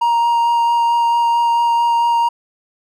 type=tone with vibrato; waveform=triangle; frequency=938 Hz; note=A#5; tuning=11 cents sharp; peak=-10 dBFS; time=0.01-2.29 s; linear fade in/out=10 ms; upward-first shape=sine; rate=4.5 Hz; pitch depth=9 cents each way; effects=none